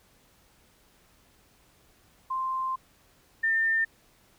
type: tone pair in turn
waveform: sine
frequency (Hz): 1046.5 / 1803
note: C6 / A6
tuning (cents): 0 / +42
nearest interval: major sixth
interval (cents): 942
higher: second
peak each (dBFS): -27 / -22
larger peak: second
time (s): 2.3-2.76 / 3.43-3.85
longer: first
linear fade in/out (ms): 10
effects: pink hiss -62 dBFS RMS until 4.38 s